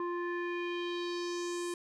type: tone with low-pass filter sweep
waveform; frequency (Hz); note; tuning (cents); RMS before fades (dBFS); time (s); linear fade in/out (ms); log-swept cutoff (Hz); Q
square; 349.2; F4; 0; -36; 0-1.74; 2; 1200 to 9400; 2.7
effects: none